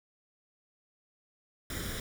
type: noise with comb filter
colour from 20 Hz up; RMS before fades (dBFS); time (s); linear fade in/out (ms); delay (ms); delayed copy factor
pink; -37; 1.7-2; 2; 0.56; +0.7
effects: none